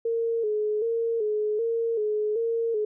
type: tone with vibrato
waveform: sine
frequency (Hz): 441.6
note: A4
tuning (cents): +6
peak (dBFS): -23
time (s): 0.05-2.85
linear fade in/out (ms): 5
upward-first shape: square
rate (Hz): 1.3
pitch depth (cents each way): 70
effects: none